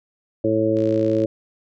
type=harmonic tone; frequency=110 Hz; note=A2; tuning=in tune; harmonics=1 / 2 / 3 / 4 / 5; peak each=-27 / -28 / -20 / -24 / -21 dBFS; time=0.44-1.26 s; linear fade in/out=5 ms
type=click train; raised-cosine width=0.2 ms; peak=-25 dBFS; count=28; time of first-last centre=0.77-1.237 s; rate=57.8 Hz
effects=none